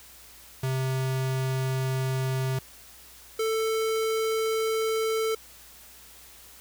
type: tone pair in turn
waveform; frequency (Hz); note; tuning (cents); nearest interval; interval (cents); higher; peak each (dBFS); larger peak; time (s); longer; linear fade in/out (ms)
square; 131.4 / 443; C3 / A4; +8 / +12; octave + major sixth; 2104; second; -26 / -25; second; 0.63-2.59 / 3.39-5.35; neither; 5
effects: added 60 Hz sine -59 dBFS peak until 6.6 s + white hiss -50 dBFS RMS until 6.6 s